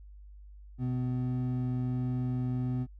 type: tone pair together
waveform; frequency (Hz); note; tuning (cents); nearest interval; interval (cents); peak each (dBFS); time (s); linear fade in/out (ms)
triangle; 125.64 / 252; B2 / B3; +30 / +35; octave; 1205; -28 / -32; 0.78-2.87; 50
effects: added 50 Hz sine -47 dBFS peak until 2.99 s